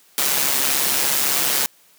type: noise with amplitude modulation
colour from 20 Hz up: white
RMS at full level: -17 dBFS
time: 0.18-1.66 s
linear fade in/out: 0 ms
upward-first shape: sine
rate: 138 Hz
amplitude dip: 55%
effects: white hiss -54 dBFS RMS until 1.98 s + high-pass 150 Hz 12 dB/octave